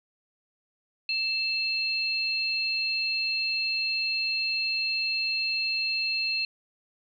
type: tone pair together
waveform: sine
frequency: 2651 / 4208 Hz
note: E7 / C8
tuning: +9 / +9 cents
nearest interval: minor sixth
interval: 800 cents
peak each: -28 dBFS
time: 1.09-6.45 s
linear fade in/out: 2 ms
effects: none